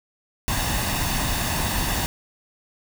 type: noise with comb filter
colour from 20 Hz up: pink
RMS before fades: -24 dBFS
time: 0.48-2.06 s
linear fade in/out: 0 ms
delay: 1.1 ms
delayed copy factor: +0.55
effects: none